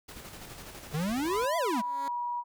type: noise with tremolo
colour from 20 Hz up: pink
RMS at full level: -44 dBFS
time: 0.08-1.46 s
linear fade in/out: 10 ms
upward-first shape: square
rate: 12 Hz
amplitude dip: 35%
type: exponential two-way sweep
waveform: square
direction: up then down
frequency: 142.1 to 698.5 to 199.8 Hz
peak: -29 dBFS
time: 0.93-1.82 s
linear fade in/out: 20 ms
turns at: 1.57 s
type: tone with pitch glide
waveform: sine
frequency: 1000 to 964.3 Hz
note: B5 to B5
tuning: +21 to -42 cents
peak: -30 dBFS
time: 1.27-2.44 s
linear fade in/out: 50 ms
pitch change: -63 cents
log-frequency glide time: 1.5-2.03 s
type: tone with exponential growth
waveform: 10% pulse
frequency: 277.2 Hz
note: C#4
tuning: in tune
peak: -30 dBFS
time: 1.62-2.08 s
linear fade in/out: 1 ms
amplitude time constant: 98 ms
effects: none